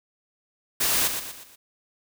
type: noise with echo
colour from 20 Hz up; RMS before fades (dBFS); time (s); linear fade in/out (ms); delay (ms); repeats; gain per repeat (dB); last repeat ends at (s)
white; -23; 0.8-1.08; 10; 120; 4; -7; 1.56
effects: none